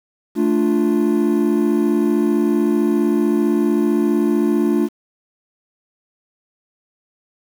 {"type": "chord", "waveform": "triangle", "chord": "D minor", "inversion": "second", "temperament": "equal", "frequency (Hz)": [220, 293.7, 349.2], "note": ["A3", "D4", "F4"], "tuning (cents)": [0, 0, 0], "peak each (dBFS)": -16, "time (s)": [0.35, 4.89], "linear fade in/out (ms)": 50, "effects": ["tanh soft clip ceiling -4 dBFS", "7-bit"]}